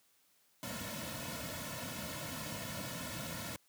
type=noise with comb filter; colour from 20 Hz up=pink; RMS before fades=-42 dBFS; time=0.63-3.56 s; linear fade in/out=0 ms; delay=2.5 ms; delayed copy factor=-0.95; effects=white hiss -71 dBFS RMS until 3.68 s + high-pass 80 Hz 12 dB/octave